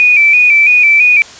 sine tone with vibrato, 2396 Hz, D7, 34 cents sharp, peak -4 dBFS, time 0-1.22 s, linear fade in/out 0 ms, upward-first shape square, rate 3 Hz, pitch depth 51 cents each way, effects white hiss -33 dBFS RMS until 1.39 s + resampled to 16000 Hz

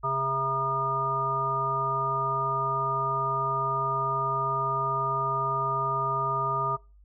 harmonic tone with a mistuned harmonic, 135.3 Hz, C#3, 42 cents flat, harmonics 1 / 3 / 5 / 7 / 9, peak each -34 / -37 / -35 / -31 / -27 dBFS, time 0.03-6.77 s, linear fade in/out 20 ms, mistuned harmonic 5, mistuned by -35 cents, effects noise-tail reverb RT60 0.3 s tail -22 dB re dry + added 50 Hz sine -52 dBFS peak until 7.04 s

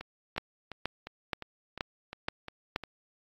two click trains, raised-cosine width 0.3 ms, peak -14 / -24 dBFS, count 6 / 9, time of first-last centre 0.38-2.761 / 0.01-2.837 s, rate 2.1 / 2.83 Hz, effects AAC 48 kbps

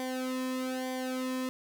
sawtooth tone with flanger, 257.3 Hz, C4, 29 cents flat, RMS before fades -34 dBFS, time 0-1.49 s, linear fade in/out 0 ms, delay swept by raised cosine 0.74 to 1.39 ms, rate 1.1 Hz, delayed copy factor -0.85, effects none

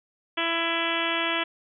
harmonic tone, 333.3 Hz, E4, 19 cents sharp, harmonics 1 / 2 / 3 / 4 / 5 / 6 / 7 / 8 / 9 / 10, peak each -33 / -33 / -33 / -33 / -33 / -33 / -33 / -33 / -33 / -33 dBFS, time 0.37-1.44 s, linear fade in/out 10 ms, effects none

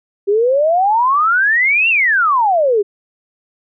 sine exponential two-way sweep, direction up then down, 389.3 to 2794 to 389.3 Hz, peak -10 dBFS, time 0.27-2.83 s, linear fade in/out 20 ms, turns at 1.89 s, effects none

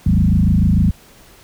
sine tone with frequency modulation, 130 Hz, C3, 11 cents flat, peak -10 dBFS, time 0.06-0.91 s, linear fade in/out 5 ms, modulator 26.7 Hz, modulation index 3.1, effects pink hiss -46 dBFS RMS until 1.43 s

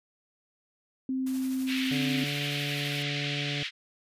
sine tone, 261.6 Hz, C4, in tune, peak -27 dBFS, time 1.09-2.24 s, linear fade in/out 2 ms
white noise with tremolo, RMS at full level -44 dBFS, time 1.26-3.03 s, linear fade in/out 10 ms, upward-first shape sine, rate 12 Hz, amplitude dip 35%
white band-pass noise, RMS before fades -34 dBFS, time 1.66-3.71 s, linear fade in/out 50 ms, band 2000 to 3500 Hz, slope 24 dB/octave
harmonic tone, 144.3 Hz, D3, 30 cents flat, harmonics 1 / 2 / 3 / 4 / 5, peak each -33 / -39 / -43 / -45 / -47 dBFS, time 1.91-3.63 s, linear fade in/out 2 ms
effects resampled to 32000 Hz

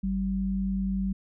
sine tone pair together, 50.93 / 192.3 Hz, G#1 / G3, -33 / -33 cents, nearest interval octave + major seventh, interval 2300 cents, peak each -32 / -26 dBFS, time 0.03-1.13 s, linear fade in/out 10 ms, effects none

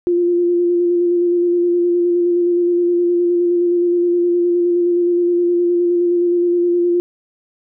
sine tone with vibrato, 349.2 Hz, F4, in tune, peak -12 dBFS, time 0.07-7 s, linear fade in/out 0 ms, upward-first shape square, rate 9.6 Hz, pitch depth 15 cents each way, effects none

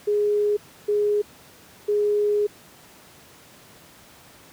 sine tone bursts at uneven times, 415.3 Hz, G#4, in tune, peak -18 dBFS, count 3, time 0.07-0.57 / 0.88-1.22 / 1.88-2.47 s, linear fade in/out 10 ms, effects pink hiss -49 dBFS RMS until 4.52 s + high-pass 100 Hz 12 dB/octave

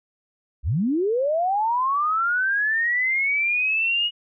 sine linear sweep, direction up, 49.25 to 2906 Hz, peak -19 dBFS, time 0.63-4.11 s, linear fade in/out 50 ms, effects none

